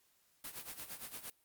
white noise with tremolo, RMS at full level -44 dBFS, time 0.44-1.3 s, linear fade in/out 2 ms, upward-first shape sine, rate 8.7 Hz, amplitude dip 75%, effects white hiss -73 dBFS RMS until 1.44 s + Opus 48 kbps

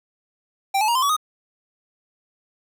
square tone with pitch steps, 784 / 859.9 / 943.2 / 1034.5 / 1134.7 / 1244.5 Hz, G5 / A5 / A#5 / C6 / C#6 / D#6, 0 / -40 / +20 / -20 / +40 / 0 cents, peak -18 dBFS, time 0.74-1.166 s, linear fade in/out 10 ms, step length 71 ms, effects none

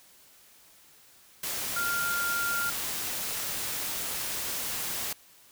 sine tone in noise, 1396.9 Hz, F6, in tune, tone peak -28 dBFS, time 1.76-2.7 s, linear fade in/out 5 ms, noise white, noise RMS -33 dBFS, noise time 1.43-5.13 s, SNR +2 dB, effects white hiss -57 dBFS RMS until 5.51 s

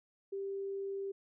sine tone, 393.1 Hz, G4, 5 cents sharp, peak -36 dBFS, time 0.32-1.12 s, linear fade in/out 10 ms, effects none

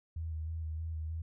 sine tone with vibrato, 80 Hz, D#2, 49 cents sharp, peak -35 dBFS, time 0.16-1.22 s, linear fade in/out 5 ms, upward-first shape square, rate 3.2 Hz, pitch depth 26 cents each way, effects none

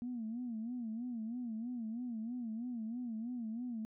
sine tone with vibrato, 233.5 Hz, A#3, 3 cents sharp, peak -37 dBFS, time 0.02-3.85 s, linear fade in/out 0 ms, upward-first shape sine, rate 3.1 Hz, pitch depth 120 cents each way, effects tanh soft clip ceiling -33 dBFS

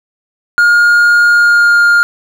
triangle tone with pitch glide, 1422 to 1409.7 Hz, F6 to F6, +31 to +16 cents, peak -3 dBFS, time 0.58-2.03 s, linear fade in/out 0 ms, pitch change -15 cents, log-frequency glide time 1.28-1.85 s, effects none

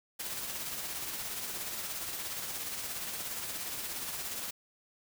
white noise with tremolo, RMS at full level -37 dBFS, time 0.19-4.51 s, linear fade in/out 10 ms, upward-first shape sine, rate 17 Hz, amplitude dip 35%, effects none

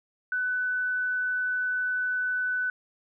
sine tone, 1498 Hz, F#6, 21 cents sharp, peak -25 dBFS, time 0.32-2.7 s, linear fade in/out 2 ms, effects none

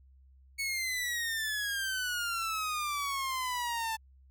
sawtooth exponential sweep, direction down, 2224 to 880 Hz, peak -28 dBFS, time 0.58-3.97 s, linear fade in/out 20 ms, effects added 66 Hz sine -56 dBFS peak until 4.3 s

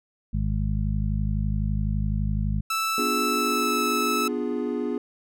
harmonic tone, 51.91 Hz, G#1, in tune, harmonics 1 / 2 / 3 / 4, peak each -25 / -28 / -30 / -31 dBFS, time 0.33-2.61 s, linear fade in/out 10 ms
sawtooth tone with pitch glide, 1318.5 to 1307.1 Hz, E6 to E6, 0 to -15 cents, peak -20 dBFS, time 2.7-4.28 s, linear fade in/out 5 ms, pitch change -15 cents, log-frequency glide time 3.22-3.87 s
triangle chord, B diminished seventh, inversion none, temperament equal, 246.9 / 293.7 / 349.2 / 415.3 Hz, B3 / D4 / F4 / Ab4, 0 / 0 / 0 / 0 cents, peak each -27 / -30 / -30 / -28 dBFS, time 2.98-4.98 s, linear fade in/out 2 ms
effects none

